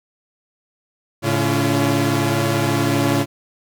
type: tone cluster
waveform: sawtooth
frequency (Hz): 108.6 / 140.7 / 282.2 / 342.1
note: A2 / C#3 / C#4 / F4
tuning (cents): -22 / +26 / +31 / -36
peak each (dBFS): -18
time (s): 1.22-3.26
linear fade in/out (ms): 50
effects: none